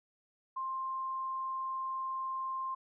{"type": "tone", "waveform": "sine", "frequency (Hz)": 1054, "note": "C6", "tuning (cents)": 12, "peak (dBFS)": -34, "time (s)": [0.56, 2.75], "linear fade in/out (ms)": 10, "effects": []}